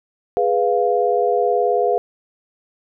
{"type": "chord", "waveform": "sine", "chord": "F diminished", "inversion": "first", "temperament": "equal", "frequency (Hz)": [415.3, 493.9, 698.5], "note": ["Ab4", "Cb5", "F5"], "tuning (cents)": [0, 0, 0], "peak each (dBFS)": -19, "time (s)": [0.37, 1.98], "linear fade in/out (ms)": 0, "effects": []}